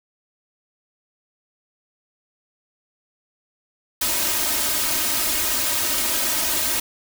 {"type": "noise with comb filter", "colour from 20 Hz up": "white", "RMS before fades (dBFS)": -22, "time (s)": [4.01, 6.8], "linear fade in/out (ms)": 5, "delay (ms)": 3.2, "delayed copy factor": 0.95, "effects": []}